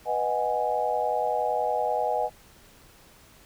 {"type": "chord", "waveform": "sine", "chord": "G# minor seventh", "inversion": "first", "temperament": "equal", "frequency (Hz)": [493.9, 622.3, 740, 830.6], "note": ["B4", "D#5", "F#5", "G#5"], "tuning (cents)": [0, 0, 0, 0], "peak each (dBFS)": [-30, -29, -29, -28], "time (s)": [0.05, 2.3], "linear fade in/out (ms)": 50, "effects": ["pink hiss -54 dBFS RMS until 3.45 s"]}